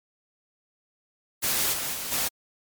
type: noise with level steps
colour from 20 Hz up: white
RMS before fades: -25 / -30 / -33 / -26 dBFS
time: 1.42-2.29 s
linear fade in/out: 20 ms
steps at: 1.72 / 1.93 / 2.11 s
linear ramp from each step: 20 ms
effects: MP3 96 kbps